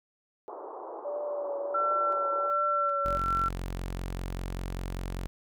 pink band-pass noise, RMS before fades -41 dBFS, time 0.48-2.5 s, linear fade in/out 0 ms, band 360 to 1100 Hz, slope 48 dB/octave
sine tone with vibrato, 577 Hz, D5, 31 cents flat, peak -31 dBFS, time 1.04-3.18 s, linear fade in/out 20 ms, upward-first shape triangle, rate 1.4 Hz, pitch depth 40 cents each way
sine tone with tremolo, 1350 Hz, E6, 41 cents sharp, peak -25 dBFS, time 1.74-3.49 s, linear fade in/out 10 ms, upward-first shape square, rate 1.3 Hz, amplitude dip 25%
sawtooth tone, 45.08 Hz, F#1, 44 cents flat, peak -29 dBFS, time 3.05-5.27 s, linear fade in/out 0 ms
effects none

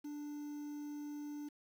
triangle tone with quantisation, 293.7 Hz, D4, in tune, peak -40 dBFS, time 0.04-1.49 s, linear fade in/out 10 ms, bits 10, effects none

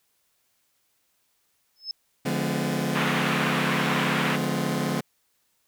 sine tone with exponential growth, 5210 Hz, E8, 21 cents flat, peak -25 dBFS, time 1.76-1.91 s, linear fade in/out 1 ms, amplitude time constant 31 ms
sawtooth chord, D diminished seventh, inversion none, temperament just, 146.83 / 176.2 / 211.4 / 253.7 Hz, D3 / F3 / Ab3 / Cb4, 0 / +16 / +31 / +47 cents, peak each -26 dBFS, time 2.25-5.01 s, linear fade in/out 10 ms
pink band-pass noise, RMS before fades -28 dBFS, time 2.94-4.37 s, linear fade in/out 20 ms, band 910 to 3000 Hz, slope 24 dB/octave
effects white hiss -70 dBFS RMS until 5.67 s

